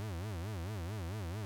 40% pulse tone with vibrato, 95 Hz, F#2, 46 cents sharp, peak -37 dBFS, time 0-1.45 s, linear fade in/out 0 ms, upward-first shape sine, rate 4.5 Hz, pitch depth 260 cents each way, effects none

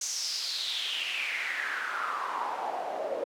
pink noise with band-pass filter sweep, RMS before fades -33 dBFS, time 0.01-3.24 s, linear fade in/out 5 ms, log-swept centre 6400 to 510 Hz, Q 5.5, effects high-pass 300 Hz 12 dB/octave

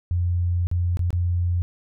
sine tone with dropouts, 87.8 Hz, F2, 10 cents sharp, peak -19 dBFS, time 0.11-1.62 s, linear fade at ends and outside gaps 0 ms, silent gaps 0.67-0.714 / 0.971-0.993 / 1.105-1.129 s, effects none

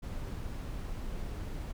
brown noise, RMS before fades -38 dBFS, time 0.02-1.73 s, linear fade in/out 20 ms, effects none

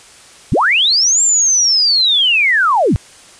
sine linear two-way sweep, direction up then down, 61 to 7459 to 61 Hz, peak -9 dBFS, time 0.52-2.96 s, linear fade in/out 0 ms, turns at 1.22 s, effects white hiss -41 dBFS RMS until 3.39 s + resampled to 22050 Hz

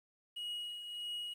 triangle tone with tremolo, 2898 Hz, F#7, 37 cents flat, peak -36 dBFS, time 0.36-1.34 s, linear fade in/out 10 ms, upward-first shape triangle, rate 1.6 Hz, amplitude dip 55%, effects 11-bit

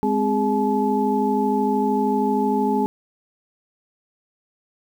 sine tone cluster, 206.7 / 259.7 / 414 / 859 Hz, G#3 / C4 / G#4 / A5, -8 / -13 / -5 / -42 cents, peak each -23 dBFS, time 0.03-2.86 s, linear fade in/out 0 ms, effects 8-bit

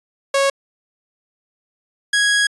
sawtooth tone pair in turn, 551 / 1656.9 Hz, C#5 / G#6, -11 / -5 cents, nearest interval octave + perfect fifth, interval 1906 cents, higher second, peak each -10 dBFS, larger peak neither, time 0.34-0.5 / 2.13-2.47 s, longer second, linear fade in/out 5 ms, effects resampled to 24000 Hz

